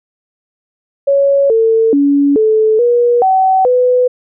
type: tone with pitch steps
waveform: sine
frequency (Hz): 557 / 449.4 / 283.3 / 435.9 / 480.6 / 759 / 499.2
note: C#5 / A4 / C#4 / A4 / B4 / F#5 / B4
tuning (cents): +8 / +37 / +38 / -16 / -47 / +44 / +19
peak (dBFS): -7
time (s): 1.07-4.08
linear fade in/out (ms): 10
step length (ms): 430
effects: none